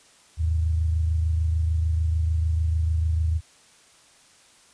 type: tone pair together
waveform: sine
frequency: 79.78 / 106.5 Hz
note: D#2 / G#2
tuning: +44 / +44 cents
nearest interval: perfect fourth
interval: 500 cents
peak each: -20 / -32 dBFS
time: 0.37-3.41 s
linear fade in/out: 50 ms
effects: white hiss -55 dBFS RMS until 4.73 s + resampled to 22050 Hz